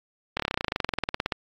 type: slowing click train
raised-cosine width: 0.3 ms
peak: -9 dBFS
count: 24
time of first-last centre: 0.37-1.322 s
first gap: 26 ms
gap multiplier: 1.04
effects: AAC 64 kbps